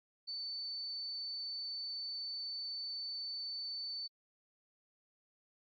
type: tone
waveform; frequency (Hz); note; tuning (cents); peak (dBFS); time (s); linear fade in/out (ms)
sine; 4516; C#8; +31; -39; 0.27-4.08; 20
effects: AAC 32 kbps